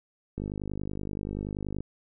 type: click train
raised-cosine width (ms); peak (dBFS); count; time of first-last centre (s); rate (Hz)
3; -21; 73; 0.38-1.806; 50.5
effects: none